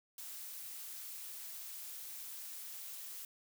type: noise with amplitude modulation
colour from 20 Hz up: blue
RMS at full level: -45 dBFS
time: 0.18-3.25 s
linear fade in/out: 2 ms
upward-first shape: sine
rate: 287 Hz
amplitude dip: 45%
effects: none